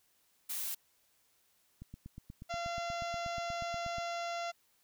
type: noise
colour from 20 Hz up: blue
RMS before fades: -38 dBFS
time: 0.49-0.75 s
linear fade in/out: 10 ms
type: click train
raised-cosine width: 5 ms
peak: -34 dBFS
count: 19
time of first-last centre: 1.82-3.983 s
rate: 8.32 Hz
type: harmonic tone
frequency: 686 Hz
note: F5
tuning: 31 cents flat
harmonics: 1 / 2 / 3 / 4 / 5 / 6 / 7 / 8 / 9 / 10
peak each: -37 / -43 / -47 / -49 / -51 / -53 / -54 / -55 / -56 / -57 dBFS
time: 2.49-4.52 s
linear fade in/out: 20 ms
effects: white hiss -72 dBFS RMS until 4.83 s